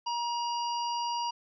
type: harmonic tone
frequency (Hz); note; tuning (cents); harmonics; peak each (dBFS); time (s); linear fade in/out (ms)
950; A#5; +33; 1 / 3 / 5 / 6; -30 / -40 / -40 / -46; 0.06-1.31; 10
effects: none